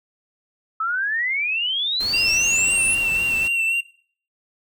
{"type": "exponential sweep", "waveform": "sine", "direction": "up", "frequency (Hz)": [1284, 10190], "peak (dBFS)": -20, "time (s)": [0.8, 2.95], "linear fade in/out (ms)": 5}
{"type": "noise", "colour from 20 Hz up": "pink", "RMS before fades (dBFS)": -35, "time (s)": [2, 3.48], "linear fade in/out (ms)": 5}
{"type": "tone with vibrato", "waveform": "triangle", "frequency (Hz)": 2716, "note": "F7", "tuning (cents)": -49, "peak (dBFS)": -17, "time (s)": [2.13, 3.81], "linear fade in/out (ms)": 10, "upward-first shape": "sine", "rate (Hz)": 3.8, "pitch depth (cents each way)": 35}
{"effects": ["noise-tail reverb RT60 0.5 s tail -19 dB re dry"]}